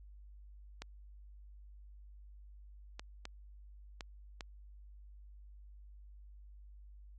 clicks, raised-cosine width 0.2 ms, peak -26 dBFS, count 5, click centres 0.82 / 2.995 / 3.254 / 4.008 / 4.408 s, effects added 50 Hz sine -52 dBFS peak until 7.18 s + AAC 32 kbps

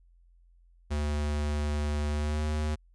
square tone with pitch glide, 74.1 to 76.14 Hz, D2 to D#2, +16 to -37 cents, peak -28 dBFS, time 0.9-2.76 s, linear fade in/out 20 ms, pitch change +47 cents, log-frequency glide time 2.11-2.43 s, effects added 43 Hz sine -57 dBFS peak until 2.94 s + resampled to 22050 Hz

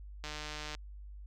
click train, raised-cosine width 0.2 ms, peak -24 dBFS, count 78, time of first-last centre 0.24-0.75 s, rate 151 Hz, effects added 50 Hz sine -45 dBFS peak until 1.26 s

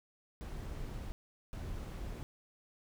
brown noise bursts at uneven times, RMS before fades -42 dBFS, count 2, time 0.41-1.12 / 1.53-2.23 s, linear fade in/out 0 ms, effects none

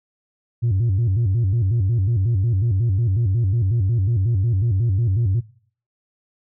sine tone with vibrato, 106 Hz, G#2, 36 cents sharp, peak -14 dBFS, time 0.62-5.41 s, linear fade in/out 20 ms, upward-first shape square, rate 5.5 Hz, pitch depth 190 cents each way, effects noise-tail reverb RT60 0.5 s tail -21 dB re dry + tanh soft clip ceiling -14 dBFS

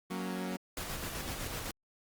sawtooth chord, F# major, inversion none, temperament equal, 185 / 233.1 / 277.2 Hz, F#3 / A#3 / C#4, 0 / 0 / 0 cents, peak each -33 / -37 / -38 dBFS, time 0.1-0.57 s, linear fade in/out 10 ms
pink noise with tremolo, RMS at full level -38 dBFS, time 0.77-1.71 s, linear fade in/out 2 ms, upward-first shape square, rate 7.9 Hz, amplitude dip 30%
effects Opus 32 kbps

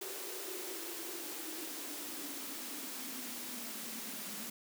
white noise with high-pass filter sweep, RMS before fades -43 dBFS, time 0.01-4.5 s, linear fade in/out 5 ms, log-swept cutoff 390 to 210 Hz, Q 8.8, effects none

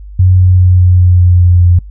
sine tone with pitch steps, 92.1 / 91.52 / 90.94 / 90.36 / 89.79 / 89.22 / 88.65 / 88.09 Hz, F#2 / F#2 / F#2 / F#2 / F2 / F2 / F2 / F2, -7 / -18 / -29 / -40 / +49 / +38 / +26 / +15 cents, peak -3 dBFS, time 0.19-1.79 s, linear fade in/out 5 ms, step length 200 ms, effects noise-tail reverb RT60 0.1 s tail -25 dB re dry + added 50 Hz sine -26 dBFS peak until 1.9 s

